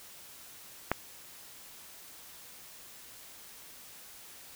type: click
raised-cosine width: 0.5 ms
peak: -11 dBFS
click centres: 0.916 s
effects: white hiss -51 dBFS RMS until 4.55 s